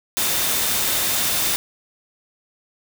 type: tone in noise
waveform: sine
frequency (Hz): 3610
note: A7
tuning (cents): +44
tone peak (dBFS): -32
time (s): 0.17-1.56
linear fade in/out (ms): 0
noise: white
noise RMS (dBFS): -21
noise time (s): 0.17-1.56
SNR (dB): -14
effects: none